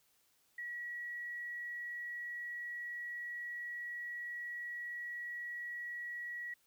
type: tone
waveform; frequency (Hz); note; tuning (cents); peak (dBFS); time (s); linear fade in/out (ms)
sine; 1923; B6; -47; -40; 0.58-6.54; 5
effects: white hiss -73 dBFS RMS until 6.66 s